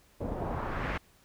pink noise with low-pass filter sweep, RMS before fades -34 dBFS, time 0.2-0.98 s, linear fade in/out 10 ms, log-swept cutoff 520 to 2200 Hz, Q 1.5, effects pink hiss -63 dBFS RMS until 1.24 s

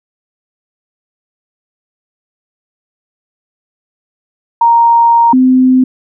sine tone pair in turn, 932.3 / 257 Hz, A#5 / C4, 0 / -31 cents, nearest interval octave + minor seventh, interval 2231 cents, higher first, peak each -4 dBFS, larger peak neither, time 4.61-5.33 / 5.33-5.84 s, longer first, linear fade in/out 5 ms, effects none

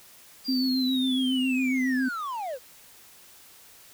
triangle linear sweep, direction down, 4835 to 466.2 Hz, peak -28 dBFS, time 0.44-2.59 s, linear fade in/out 50 ms
sine tone with vibrato, 258.4 Hz, C4, 21 cents flat, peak -23 dBFS, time 0.48-2.09 s, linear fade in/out 10 ms, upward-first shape sine, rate 7.3 Hz, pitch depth 27 cents each way
effects white hiss -52 dBFS RMS until 3.93 s

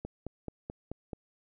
click train, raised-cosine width 2 ms, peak -24 dBFS, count 6, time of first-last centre 0.05-1.132 s, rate 4.62 Hz, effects none

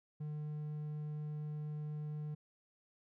triangle tone, 150.7 Hz, D3, 45 cents sharp, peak -37 dBFS, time 0.2-2.35 s, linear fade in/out 10 ms, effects none

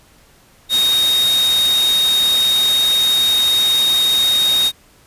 sine tone in noise, 3729 Hz, A#7, in tune, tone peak -12 dBFS, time 0.69-4.72 s, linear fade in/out 50 ms, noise white, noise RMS -23 dBFS, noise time 0.69-4.72 s, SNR +8 dB, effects pink hiss -50 dBFS RMS until 5.06 s + resampled to 32000 Hz

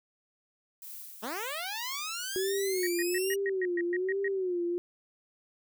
violet noise with tremolo, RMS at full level -43 dBFS, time 0.82-2.89 s, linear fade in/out 2 ms, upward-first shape triangle, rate 2.1 Hz, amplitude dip 50%
10% pulse linear sweep, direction up, 196 to 2899 Hz, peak -26 dBFS, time 1.22-3.36 s, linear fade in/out 20 ms
sine tone with vibrato, 370 Hz, F#4, in tune, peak -28 dBFS, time 2.36-4.78 s, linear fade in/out 0 ms, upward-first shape sine, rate 1.2 Hz, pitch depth 120 cents each way
sine tone bursts, 1884 Hz, A#6, 18 cents sharp, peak -31 dBFS, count 10, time 2.83-4.28 s, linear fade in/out 2 ms, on 37 ms, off 120 ms
effects none

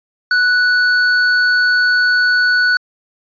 square tone, 1480 Hz, F#6, in tune, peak -11 dBFS, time 0.31-2.77 s, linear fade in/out 2 ms, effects resampled to 11025 Hz

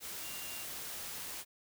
sine tone in noise, 2784 Hz, F7, 6 cents flat, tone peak -49 dBFS, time 0.21-0.66 s, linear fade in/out 50 ms, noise white, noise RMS -43 dBFS, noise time 0-1.45 s, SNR -9 dB, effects none

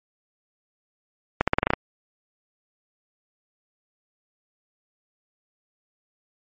accelerating click train, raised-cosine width 0.5 ms, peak -3 dBFS, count 8, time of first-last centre 1.41-1.735 s, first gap 66 ms, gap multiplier 0.88, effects MP3 32 kbps

